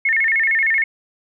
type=tone with vibrato; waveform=sine; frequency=1981 Hz; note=B6; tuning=5 cents sharp; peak=-14 dBFS; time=0.05-0.84 s; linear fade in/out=5 ms; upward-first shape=square; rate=13 Hz; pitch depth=160 cents each way; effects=none